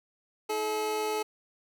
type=tone pair together; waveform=25% pulse; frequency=321.4 / 429 Hz; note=E4 / A4; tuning=-44 / -44 cents; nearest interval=perfect fourth; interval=500 cents; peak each=-37 / -25 dBFS; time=0.49-1.23 s; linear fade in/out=10 ms; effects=none